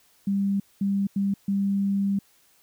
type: tone bursts at uneven times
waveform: sine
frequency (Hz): 198.1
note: G3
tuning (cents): +18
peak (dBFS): -21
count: 4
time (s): 0.27-0.6 / 0.81-1.07 / 1.16-1.34 / 1.48-2.19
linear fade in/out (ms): 5
effects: white hiss -61 dBFS RMS until 2.62 s